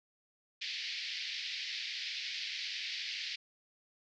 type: band-pass noise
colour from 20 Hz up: white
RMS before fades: -40 dBFS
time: 0.61-3.36 s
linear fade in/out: 10 ms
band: 1900 to 5000 Hz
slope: 48 dB/octave
effects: none